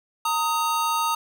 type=tone pair together; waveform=square; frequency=920 / 1252.8 Hz; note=A#5 / D#6; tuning=-23 / +11 cents; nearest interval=perfect fourth; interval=534 cents; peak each=-25 dBFS; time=0.25-1.15 s; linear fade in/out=5 ms; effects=none